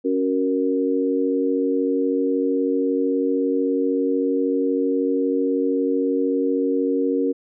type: chord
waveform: sine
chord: F# major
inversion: second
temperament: equal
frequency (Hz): 277.2 / 370 / 466.2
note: C#4 / F#4 / A#4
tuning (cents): 0 / 0 / 0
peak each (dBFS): -21 / -25 / -22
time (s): 0.04-7.33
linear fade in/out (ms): 20
effects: none